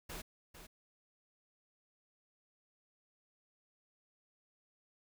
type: noise with echo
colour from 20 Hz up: pink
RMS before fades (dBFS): -45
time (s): 0.09-0.22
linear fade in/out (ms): 10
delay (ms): 450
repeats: 1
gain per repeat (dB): -9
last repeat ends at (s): 0.67
effects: none